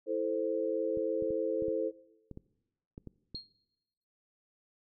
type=chord; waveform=sine; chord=A minor; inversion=second; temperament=equal; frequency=329.6 / 440 / 523.3 Hz; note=E4 / A4 / C5; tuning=0 / 0 / 0 cents; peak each=-36 / -33 / -33 dBFS; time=0.06-1.92 s; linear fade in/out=50 ms
type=clicks; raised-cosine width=3 ms; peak=-31 dBFS; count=10; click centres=0.973 / 1.224 / 1.306 / 1.623 / 1.683 / 2.313 / 2.374 / 2.979 / 3.073 / 3.346 s
type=tone with exponential decay; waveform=sine; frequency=4246 Hz; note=C8; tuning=25 cents sharp; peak=-34 dBFS; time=3.35-3.49 s; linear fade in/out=1 ms; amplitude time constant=30 ms
effects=noise-tail reverb RT60 1.0 s tail -21 dB re dry